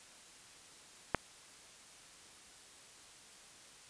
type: click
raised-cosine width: 0.5 ms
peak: -13 dBFS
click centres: 1.147 s
effects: white hiss -57 dBFS RMS until 3.89 s + resampled to 22050 Hz